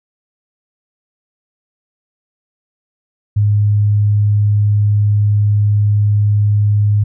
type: tone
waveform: sine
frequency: 103.83 Hz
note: G#2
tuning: in tune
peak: -9 dBFS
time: 3.36-7.04 s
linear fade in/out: 10 ms
effects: none